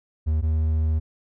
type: tone pair in turn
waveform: triangle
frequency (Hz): 77.8 / 78.61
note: D#2 / D#2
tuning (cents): 0 / +18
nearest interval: unison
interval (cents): 18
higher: second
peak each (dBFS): -17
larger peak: neither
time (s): 0.26-0.42 / 0.42-1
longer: second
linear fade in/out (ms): 20
effects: none